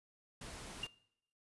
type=noise; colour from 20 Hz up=pink; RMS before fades=-49 dBFS; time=0.41-0.87 s; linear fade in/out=5 ms
type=tone with exponential decay; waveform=sine; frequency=2806 Hz; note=F7; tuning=8 cents sharp; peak=-33 dBFS; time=0.83-0.9 s; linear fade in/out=5 ms; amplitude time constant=15 ms
effects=noise-tail reverb RT60 0.7 s tail -20 dB re dry + resampled to 24000 Hz